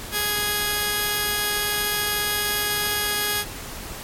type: tone pair together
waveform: 5% pulse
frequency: 415.3 / 1661.2 Hz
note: G#4 / G#6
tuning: 0 / 0 cents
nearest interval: 2 octaves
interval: 2400 cents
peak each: -14 dBFS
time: 0.11-3.45 s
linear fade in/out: 50 ms
effects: pink hiss -35 dBFS RMS until 4.03 s + MP3 64 kbps